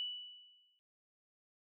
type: tone with exponential decay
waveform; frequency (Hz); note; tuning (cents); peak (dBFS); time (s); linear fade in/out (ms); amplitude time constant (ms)
sine; 2960; F#7; 0; -35; 0-0.79; 0; 170
effects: none